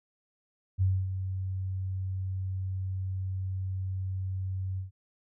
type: tone with ADSR envelope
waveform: sine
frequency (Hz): 94.4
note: F#2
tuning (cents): +35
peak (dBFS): -21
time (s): 0.78-4.91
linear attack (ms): 37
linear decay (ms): 250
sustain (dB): -9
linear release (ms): 130
effects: none